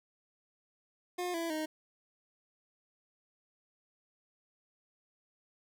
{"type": "tone with pitch steps", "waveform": "25% pulse", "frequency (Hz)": [357.5, 333.6, 311.2], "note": ["F4", "E4", "D#4"], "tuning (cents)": [41, 21, 0], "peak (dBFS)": -30, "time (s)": [1.18, 1.66], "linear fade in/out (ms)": 10, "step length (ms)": 160, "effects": []}